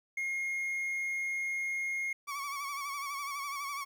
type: tone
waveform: triangle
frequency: 2143 Hz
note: C7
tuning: 41 cents sharp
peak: -30 dBFS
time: 0.17-2.13 s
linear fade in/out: 5 ms
type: tone with vibrato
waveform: 30% pulse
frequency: 1127 Hz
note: C#6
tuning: 28 cents sharp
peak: -33 dBFS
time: 2.27-3.85 s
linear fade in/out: 20 ms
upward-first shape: sine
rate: 12 Hz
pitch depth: 58 cents each way
effects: 11-bit